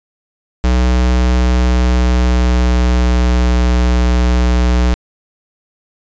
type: tone with pitch glide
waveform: square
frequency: 62 to 61.04 Hz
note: B1 to B1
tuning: +7 to -20 cents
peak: -10 dBFS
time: 0.64-4.94 s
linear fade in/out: 0 ms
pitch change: -27 cents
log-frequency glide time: 0.91-3.58 s
effects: resampled to 16000 Hz